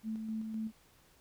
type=tone with tremolo; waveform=sine; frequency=220 Hz; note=A3; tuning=in tune; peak=-34 dBFS; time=0.03-0.72 s; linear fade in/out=50 ms; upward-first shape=square; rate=3.9 Hz; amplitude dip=35%; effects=pink hiss -65 dBFS RMS until 1.2 s